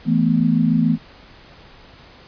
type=chord; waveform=sine; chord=E suspended fourth; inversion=none; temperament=equal; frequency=164.81 / 220 / 246.9 Hz; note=E3 / A3 / B3; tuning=0 / 0 / 0 cents; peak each=-18 dBFS; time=0.05-0.98 s; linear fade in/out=50 ms; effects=pink hiss -45 dBFS RMS until 2.27 s + resampled to 11025 Hz